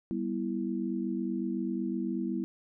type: chord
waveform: sine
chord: E minor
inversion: first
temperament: equal with one note detuned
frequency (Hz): 196 / 244 / 329.6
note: G3 / B3 / E4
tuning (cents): 0 / -21 / 0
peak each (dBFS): -34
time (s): 0.11-2.44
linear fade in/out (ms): 0
effects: none